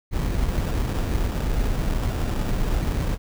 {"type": "noise with sample-and-hold", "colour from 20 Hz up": "brown", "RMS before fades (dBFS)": -23, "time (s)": [0.11, 3.18], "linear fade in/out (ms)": 50, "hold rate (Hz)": 2100, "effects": []}